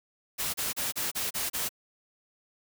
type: noise bursts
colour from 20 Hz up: white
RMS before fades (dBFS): -31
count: 7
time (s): 0.38-1.692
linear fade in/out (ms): 20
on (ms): 160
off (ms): 32
effects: none